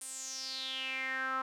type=tone with band-pass filter sweep; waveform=sawtooth; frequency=263.1 Hz; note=C4; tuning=10 cents sharp; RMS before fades=-38 dBFS; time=0.01-1.42 s; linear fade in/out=5 ms; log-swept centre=9400 to 1200 Hz; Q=6.5; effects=none